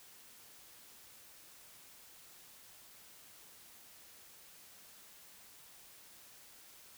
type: silence
effects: white hiss -58 dBFS RMS until 6.97 s